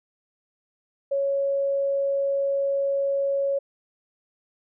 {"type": "tone", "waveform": "sine", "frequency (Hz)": 554.4, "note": "C#5", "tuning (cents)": 0, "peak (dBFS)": -21, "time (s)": [1.11, 3.59], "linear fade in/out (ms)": 10, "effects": []}